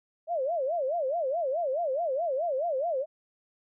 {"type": "tone with vibrato", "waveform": "sine", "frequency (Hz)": 601, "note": "D5", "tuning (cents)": 40, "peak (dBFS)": -26, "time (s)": [0.27, 3.06], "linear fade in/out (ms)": 50, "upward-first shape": "sine", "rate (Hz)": 4.7, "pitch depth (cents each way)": 270, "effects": []}